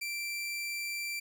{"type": "tone", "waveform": "sawtooth", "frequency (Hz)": 2349, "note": "D7", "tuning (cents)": 0, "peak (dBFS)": -31, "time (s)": [0.01, 1.2], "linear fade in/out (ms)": 10, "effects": []}